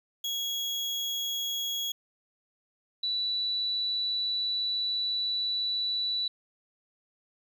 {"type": "tone pair in turn", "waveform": ["35% pulse", "sine"], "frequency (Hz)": [3324, 3953], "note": ["G#7", "B7"], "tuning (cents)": [1, 1], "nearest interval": "minor third", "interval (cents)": 300, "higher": "second", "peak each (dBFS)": [-28, -27], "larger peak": "second", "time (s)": [[0.24, 1.92], [3.03, 6.28]], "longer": "second", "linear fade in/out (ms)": 5, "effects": ["11-bit"]}